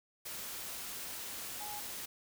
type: tone in noise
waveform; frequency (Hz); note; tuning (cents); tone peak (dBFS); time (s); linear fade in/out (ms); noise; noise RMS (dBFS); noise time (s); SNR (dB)
sine; 834; G#5; +7; -44; 1.6-1.8; 10; white; -43; 0.25-2.06; -4
effects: none